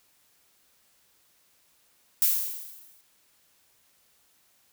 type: noise with exponential decay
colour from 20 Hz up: violet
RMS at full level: -20 dBFS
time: 2.22-3.01 s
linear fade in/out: 0 ms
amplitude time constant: 170 ms
effects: white hiss -65 dBFS RMS until 4.72 s